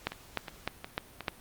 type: two click trains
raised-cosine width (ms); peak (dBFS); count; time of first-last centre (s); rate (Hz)
0.3; -22 / -13; 4 / 5; 0.12-1.207 / 0.07-1.282; 2.76 / 3.3
effects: pink hiss -54 dBFS RMS until 1.4 s + Opus 48 kbps